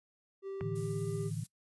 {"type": "tone with pitch glide", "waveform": "triangle", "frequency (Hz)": [389.8, 397.3], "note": ["G4", "G4"], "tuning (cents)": [-10, 23], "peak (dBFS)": -36, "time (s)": [0.42, 1.31], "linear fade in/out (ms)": 50, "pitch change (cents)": 33, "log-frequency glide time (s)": [0.59, 1.03]}
{"type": "click", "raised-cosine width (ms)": 0.5, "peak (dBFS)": -29, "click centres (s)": 0.609}
{"type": "chord", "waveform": "sine", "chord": "A suspended fourth", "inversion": "none", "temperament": "equal with one note detuned", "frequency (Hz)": [110, 146.83, 163.58], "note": ["A2", "D3", "E3"], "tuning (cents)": [0, 0, -13], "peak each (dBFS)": -39, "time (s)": [0.61, 1.44], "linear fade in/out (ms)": 5}
{"type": "noise", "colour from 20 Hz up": "violet", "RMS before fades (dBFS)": -47, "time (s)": [0.75, 1.47], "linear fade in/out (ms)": 10}
{"effects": ["noise-tail reverb RT60 0.1 s tail -21 dB re dry", "resampled to 24000 Hz"]}